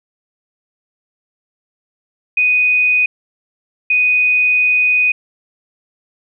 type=tone bursts at uneven times; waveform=sine; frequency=2489 Hz; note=D#7; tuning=in tune; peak=-10 dBFS; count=2; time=2.37-3.06 / 3.9-5.12 s; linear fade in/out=5 ms; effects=none